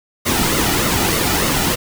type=noise with flanger; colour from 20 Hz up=pink; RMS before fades=-17 dBFS; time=0.25-1.76 s; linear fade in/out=20 ms; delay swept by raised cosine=1.2 to 1.9 ms; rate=3.3 Hz; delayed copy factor=-0.55; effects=none